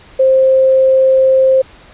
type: tone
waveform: sine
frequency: 527 Hz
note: C5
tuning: 12 cents sharp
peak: -6 dBFS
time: 0.19-1.62 s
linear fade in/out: 10 ms
effects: pink hiss -41 dBFS RMS until 1.93 s + resampled to 8000 Hz